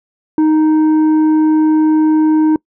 triangle tone with tanh clipping, 311.1 Hz, D#4, in tune, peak -9 dBFS, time 0.38-2.56 s, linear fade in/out 2 ms, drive 10 dB, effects noise-tail reverb RT60 0.1 s tail -25 dB re dry

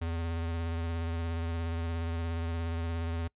square tone with vibrato, 83.2 Hz, E2, 17 cents sharp, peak -32 dBFS, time 0.01-3.28 s, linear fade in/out 10 ms, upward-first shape sine, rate 17 Hz, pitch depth 27 cents each way, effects noise-tail reverb RT60 0.1 s tail -24 dB re dry + resampled to 8000 Hz

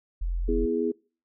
sine tone, 43.16 Hz, F1, 20 cents flat, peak -25 dBFS, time 0.21-0.66 s, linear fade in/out 10 ms
sine chord, E major, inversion second, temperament equal, 246.9 / 329.6 / 415.3 Hz, B3 / E4 / G#4, 0 / 0 / 0 cents, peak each -29 / -29 / -26 dBFS, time 0.48-0.92 s, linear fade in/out 10 ms
effects noise-tail reverb RT60 0.4 s tail -26 dB re dry

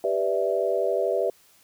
sine chord, E minor seventh, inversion first, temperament equal, 392 / 493.9 / 587.3 / 659.3 Hz, G4 / B4 / D5 / E5, 0 / 0 / 0 / 0 cents, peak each -27 dBFS, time 0.04-1.3 s, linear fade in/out 2 ms, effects white hiss -58 dBFS RMS until 1.63 s

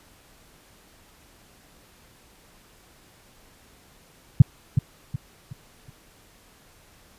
sine tone with echo, 131.3 Hz, C3, 6 cents sharp, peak -4 dBFS, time 4.4-4.42 s, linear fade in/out 5 ms, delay 370 ms, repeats 4, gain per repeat -9 dB, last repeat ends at 5.9 s, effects pink hiss -55 dBFS RMS until 7.18 s + resampled to 32000 Hz

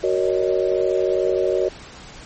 sine chord, D# minor seventh, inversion first, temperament just, 373.4 / 466.7 / 560 / 622.3 Hz, F#4 / A#4 / C#5 / D#5, +16 / +2 / +18 / 0 cents, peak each -20 / -23 / -23 / -25 dBFS, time 0.03-1.69 s, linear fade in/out 10 ms, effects pink hiss -40 dBFS RMS until 2.25 s + MP3 32 kbps

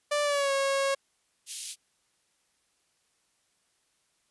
sawtooth tone with pitch glide, 587.3 to 548 Hz, D5 to C#5, 0 to -20 cents, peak -21 dBFS, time 0.11-0.95 s, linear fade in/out 10 ms, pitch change -120 cents, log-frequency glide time 0.23-0.52 s
white high-pass noise, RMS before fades -36 dBFS, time 1.46-1.76 s, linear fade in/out 50 ms, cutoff 2800 Hz, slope 24 dB/octave
effects white hiss -72 dBFS RMS until 4.3 s + resampled to 24000 Hz

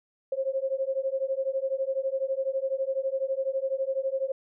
sine beating tone pair, 529 / 541 Hz, C5 / C#5, +19 / -42 cents, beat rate 12 Hz, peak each -29 dBFS, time 0.32-4.32 s, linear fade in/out 5 ms, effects none

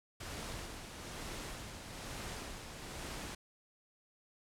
pink noise with tremolo, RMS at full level -43 dBFS, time 0.2-3.35 s, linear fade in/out 5 ms, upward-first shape sine, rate 1.1 Hz, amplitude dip 45%, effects low-pass 10000 Hz 12 dB/octave

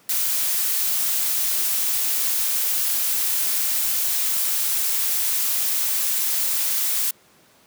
blue noise, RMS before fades -22 dBFS, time 0.09-7.11 s, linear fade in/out 5 ms, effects pink hiss -55 dBFS RMS until 7.66 s + high-pass 150 Hz 12 dB/octave

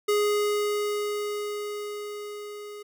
square tone with level ramp, 415.3 Hz, G#4, in tune, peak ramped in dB -21 to -39 dBFS, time 0.08-2.83 s, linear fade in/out 10 ms, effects none

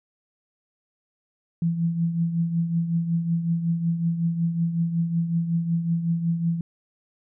sine tone with tremolo, 167.8 Hz, E3, 31 cents sharp, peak -18 dBFS, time 1.62-6.61 s, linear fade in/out 2 ms, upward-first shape triangle, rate 5.4 Hz, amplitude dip 65%, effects none

